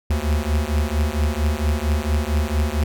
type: beating tone pair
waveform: square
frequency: 72.6 / 77 Hz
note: D2 / D#2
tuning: -19 / -17 cents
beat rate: 4.4 Hz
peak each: -22 dBFS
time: 0.1-2.84 s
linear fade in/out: 5 ms
effects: none